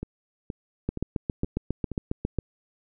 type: two click trains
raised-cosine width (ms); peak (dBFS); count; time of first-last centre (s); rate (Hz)
3; -19 / -13; 6 / 12; 0.03-2.388 / 0.89-2.387; 2.12 / 7.35
effects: none